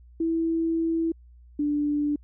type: tone pair in turn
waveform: sine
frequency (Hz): 328.5 / 293.4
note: E4 / D4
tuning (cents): -6 / -2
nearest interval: major second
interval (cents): 196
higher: first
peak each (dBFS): -22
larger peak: neither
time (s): 0.2-1.12 / 1.59-2.16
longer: first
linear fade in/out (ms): 5
effects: added 60 Hz sine -48 dBFS peak until 2.23 s